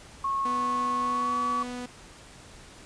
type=tone with pitch glide; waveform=sine; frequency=1093 to 1137.4 Hz; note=C#6 to C#6; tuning=-25 to +44 cents; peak=-25 dBFS; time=0.24-1.63 s; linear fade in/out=5 ms; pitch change=+69 cents; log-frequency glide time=1.01-1.38 s
type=tone; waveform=sawtooth; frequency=246.9 Hz; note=B3; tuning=in tune; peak=-30 dBFS; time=0.45-1.86 s; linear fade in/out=5 ms
effects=pink hiss -49 dBFS RMS until 2.85 s + resampled to 22050 Hz